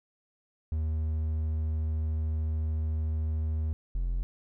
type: tone pair in turn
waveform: triangle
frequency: 78.4 / 43.39 Hz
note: D#2 / F1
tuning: +14 / -10 cents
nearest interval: minor seventh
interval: 1024 cents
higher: first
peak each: -25 dBFS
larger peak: neither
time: 0.72-3.73 / 3.95-4.23 s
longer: first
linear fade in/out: 0 ms
effects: none